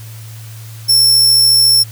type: tone with amplitude modulation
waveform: sawtooth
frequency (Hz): 5400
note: E8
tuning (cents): +41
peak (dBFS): -3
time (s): 0.88-1.84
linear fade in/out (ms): 20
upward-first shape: sine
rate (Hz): 74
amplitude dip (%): 30
effects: added 111 Hz sine -29 dBFS peak until 1.91 s + white hiss -39 dBFS RMS until 1.91 s